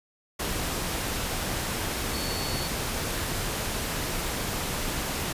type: tone in noise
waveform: sine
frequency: 4435 Hz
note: C#8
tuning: in tune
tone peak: -36 dBFS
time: 2.13-2.68 s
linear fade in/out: 10 ms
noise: pink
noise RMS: -30 dBFS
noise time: 0.39-5.33 s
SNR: -9 dB
effects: resampled to 32000 Hz